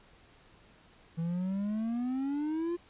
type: exponential sweep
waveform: triangle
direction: up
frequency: 162.4 to 351.9 Hz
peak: -28 dBFS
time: 1.17-2.77 s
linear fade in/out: 20 ms
effects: pink hiss -60 dBFS RMS until 2.89 s + resampled to 8000 Hz